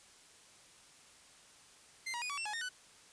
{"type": "tone with pitch steps", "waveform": "sawtooth", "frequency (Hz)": [2082, 954, 2468, 1139, 2700, 842, 1836, 1495], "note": ["C7", "A#5", "D#7", "C#6", "E7", "G#5", "A#6", "F#6"], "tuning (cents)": [-9, 40, -15, 47, 41, 24, -27, 17], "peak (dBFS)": -34, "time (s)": [2.06, 2.692], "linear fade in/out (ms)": 10, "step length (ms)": 79, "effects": ["white hiss -60 dBFS RMS until 3.12 s", "resampled to 22050 Hz"]}